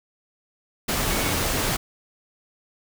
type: tone in noise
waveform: sine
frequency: 2217 Hz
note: C#7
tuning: in tune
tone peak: -35 dBFS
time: 1.1-1.33 s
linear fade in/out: 10 ms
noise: pink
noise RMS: -24 dBFS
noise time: 0.88-1.77 s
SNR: -14 dB
effects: none